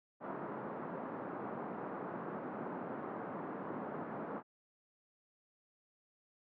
pink band-pass noise, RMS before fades -43 dBFS, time 0.2-4.43 s, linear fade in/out 50 ms, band 180 to 1300 Hz, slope 24 dB/octave, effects none

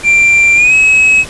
triangle tone with pitch glide, 2364 to 2563 Hz, D7 to E7, +11 to -49 cents, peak -3 dBFS, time 0.03-1.25 s, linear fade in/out 50 ms, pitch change +140 cents, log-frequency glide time 0.55-0.74 s, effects pink hiss -28 dBFS RMS until 1.29 s + resampled to 24000 Hz

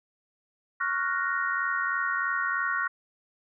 sine chord, Gb major seventh, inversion second, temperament equal, 1108.7 / 1396.9 / 1480 / 1864.7 Hz, Db6 / F6 / Gb6 / Bb6, 0 / 0 / 0 / 0 cents, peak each -31 dBFS, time 0.8-2.88 s, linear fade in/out 10 ms, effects none

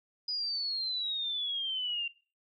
sine exponential sweep, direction down, 4978 to 2759 Hz, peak -31 dBFS, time 0.28-2.08 s, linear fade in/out 5 ms, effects noise-tail reverb RT60 0.4 s tail -22 dB re dry

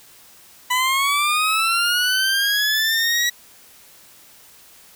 20% pulse linear sweep, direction up, 987.8 to 1932 Hz, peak -12 dBFS, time 0.7-3.3 s, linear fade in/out 10 ms, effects white hiss -48 dBFS RMS until 4.95 s

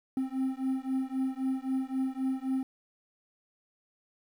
triangle beating tone pair, 261.6 / 265.4 Hz, C4 / C4, 0 / +25 cents, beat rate 3.8 Hz, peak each -30 dBFS, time 0.17-2.63 s, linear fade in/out 2 ms, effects 10-bit

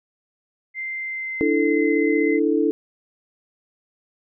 sine tone with pitch glide, 2086 to 2055 Hz, C7 to C7, -6 to -32 cents, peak -26 dBFS, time 0.74-2.4 s, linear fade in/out 50 ms, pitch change -26 cents, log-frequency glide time 0.98-1.79 s
sine chord, D suspended second, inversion none, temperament equal, 293.7 / 329.6 / 440 Hz, D4 / E4 / A4, 0 / 0 / 0 cents, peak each -21 dBFS, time 1.41-2.71 s, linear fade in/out 0 ms
effects none

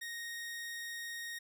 sawtooth tone, 1864.7 Hz, A#6, in tune, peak -37 dBFS, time 0.01-1.39 s, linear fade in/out 10 ms, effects none

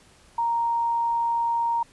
sine tone, 932.3 Hz, A#5, in tune, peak -21 dBFS, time 0.38-1.83 s, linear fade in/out 5 ms, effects pink hiss -55 dBFS RMS until 1.92 s + resampled to 24000 Hz

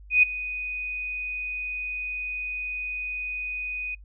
sine tone with ADSR envelope, 2489 Hz, D#7, in tune, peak -12 dBFS, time 0.1-3.95 s, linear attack 130 ms, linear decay 6 ms, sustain -17 dB, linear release 7 ms, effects noise-tail reverb RT60 0.1 s tail -24 dB re dry + added 50 Hz sine -44 dBFS peak until 4.04 s

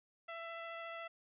15% pulse tone with vibrato, 667 Hz, E5, 20 cents sharp, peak -37 dBFS, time 0.28-1.08 s, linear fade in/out 10 ms, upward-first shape triangle, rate 14 Hz, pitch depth 9 cents each way, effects resampled to 8000 Hz

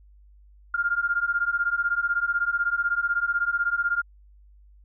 sine beating tone pair, 1396.9 / 1412.9 Hz, F6 / F6, 0 / +20 cents, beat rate 16 Hz, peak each -25 dBFS, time 0.74-4.02 s, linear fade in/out 5 ms, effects added 50 Hz sine -50 dBFS peak until 4.84 s

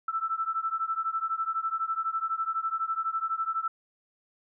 sine beating tone pair, 1319 / 1331 Hz, E6 / E6, +1 / +16 cents, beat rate 12 Hz, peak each -30 / -31 dBFS, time 0.08-3.68 s, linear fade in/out 5 ms, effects none

